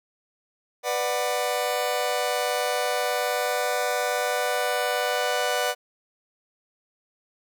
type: chord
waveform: sawtooth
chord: B minor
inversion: none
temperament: just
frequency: 493.9 / 592.7 / 740.8 Hz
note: B4 / D5 / F#5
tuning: 0 / +16 / +2 cents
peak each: -24 dBFS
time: 0.83-5.75 s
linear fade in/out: 50 ms
effects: none